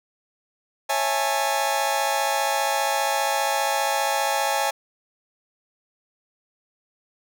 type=chord; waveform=sawtooth; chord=A major seventh; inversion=first; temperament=just; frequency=550 / 660 / 825 / 880 Hz; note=C#5 / E5 / G#5 / A5; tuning=-14 / +2 / -12 / 0 cents; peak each=-24 / -25 / -20 / -23 dBFS; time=0.89-4.71 s; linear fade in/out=10 ms; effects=none